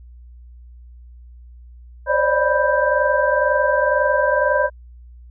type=tone cluster; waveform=sine; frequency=530 / 580 / 602 / 986 / 1571 Hz; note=C5 / D5 / D5 / B5 / G6; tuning=+22 / -22 / +43 / -3 / +3 cents; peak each=-21 dBFS; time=2.06-4.7 s; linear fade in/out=50 ms; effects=added 60 Hz sine -39 dBFS peak until 5.3 s